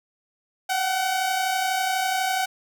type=tone pair together; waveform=sawtooth; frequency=725.9 / 758 Hz; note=F#5 / F#5; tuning=-33 / +42 cents; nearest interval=minor second; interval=75 cents; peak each=-26 / -19 dBFS; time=0.69-2.46 s; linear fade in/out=10 ms; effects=none